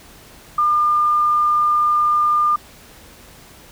sine tone, 1204 Hz, D6, 43 cents sharp, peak -13 dBFS, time 0.58-2.56 s, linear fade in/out 5 ms, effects pink hiss -44 dBFS RMS until 3.71 s

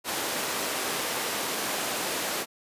pink high-pass noise, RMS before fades -30 dBFS, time 0.04-2.46 s, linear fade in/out 50 ms, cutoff 330 Hz, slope 12 dB/octave, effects resampled to 32000 Hz

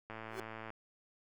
click train, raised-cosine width 0.5 ms, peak -30 dBFS, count 68, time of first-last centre 0.1-0.704 s, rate 111 Hz
40% pulse tone with exponential growth, 380.7 Hz, F#4, 49 cents sharp, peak -36 dBFS, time 0.26-0.4 s, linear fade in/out 2 ms, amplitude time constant 29 ms
effects none

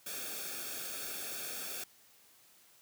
white noise with comb filter, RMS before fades -41 dBFS, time 0.06-1.84 s, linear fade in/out 5 ms, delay 1 ms, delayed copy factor -0.75, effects white hiss -63 dBFS RMS until 2.81 s + high-pass 80 Hz 12 dB/octave

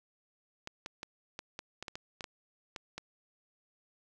clicks, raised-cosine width 0.2 ms, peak -23 dBFS, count 12, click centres 0.674 / 0.861 / 1.031 / 1.391 / 1.591 / 1.826 / 1.882 / 1.955 / 2.208 / 2.242 / 2.762 / 2.98 s, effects none

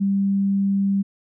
sine tone, 197.2 Hz, G3, 11 cents sharp, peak -17 dBFS, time 0-1.03 s, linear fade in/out 20 ms, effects none

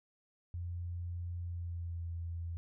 sine tone with pitch glide, 87.1 to 84.57 Hz, F2 to E2, -4 to +45 cents, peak -37 dBFS, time 0.54-2.57 s, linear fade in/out 0 ms, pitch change -51 cents, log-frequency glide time 1.41-2.05 s, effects none

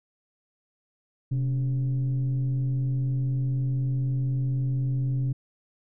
sine tone with frequency modulation, 130 Hz, C3, 11 cents flat, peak -22 dBFS, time 1.31-5.33 s, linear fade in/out 10 ms, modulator 156 Hz, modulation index 0.34, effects tanh soft clip ceiling -19 dBFS

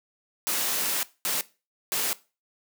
white noise bursts at uneven times, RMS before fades -27 dBFS, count 3, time 0.47-1.03 / 1.25-1.41 / 1.92-2.13 s, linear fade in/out 0 ms, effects noise-tail reverb RT60 0.3 s tail -19 dB re dry + high-pass 200 Hz 12 dB/octave

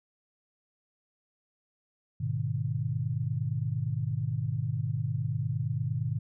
sine chord, G# minor, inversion none, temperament equal with one note detuned, 103.83 / 123.47 / 152.27 Hz, G#2 / B2 / D#3, 0 / 0 / -37 cents, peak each -33 / -31 / -33 dBFS, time 2.2-6.19 s, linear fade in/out 10 ms, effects none

